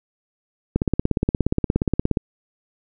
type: click train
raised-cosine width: 3 ms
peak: -5 dBFS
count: 25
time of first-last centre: 0.76-2.172 s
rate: 17 Hz
effects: none